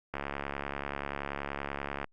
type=click train; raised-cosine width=0.5 ms; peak=-19 dBFS; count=135; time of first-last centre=0.14-2.043 s; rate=70.4 Hz; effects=Opus 48 kbps